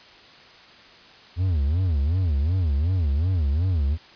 triangle tone with vibrato, 80.9 Hz, E2, 32 cents flat, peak -17 dBFS, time 1.36-3.98 s, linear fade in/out 50 ms, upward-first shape sine, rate 2.7 Hz, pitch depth 280 cents each way, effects white hiss -48 dBFS RMS until 4.15 s + resampled to 11025 Hz

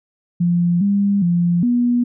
sine tone with pitch steps, 173.7 / 200.7 / 173.4 / 242.3 Hz, F3 / G3 / F3 / B3, -9 / +41 / -12 / -33 cents, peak -13 dBFS, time 0.4-2.04 s, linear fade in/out 10 ms, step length 410 ms, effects none

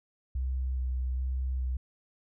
sine tone with vibrato, 64 Hz, C2, 38 cents flat, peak -28 dBFS, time 0.35-1.77 s, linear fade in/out 5 ms, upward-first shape square, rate 1.2 Hz, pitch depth 15 cents each way, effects none

